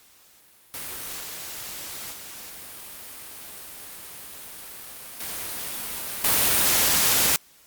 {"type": "noise with level steps", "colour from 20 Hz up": "white", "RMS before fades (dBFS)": [-34, -36, -40, -32, -20], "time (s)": [0.74, 7.36], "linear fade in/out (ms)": 0, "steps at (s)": [1.2, 2.12, 5.2, 6.24], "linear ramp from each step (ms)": 5, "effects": ["white hiss -55 dBFS RMS until 7.66 s", "Opus 48 kbps"]}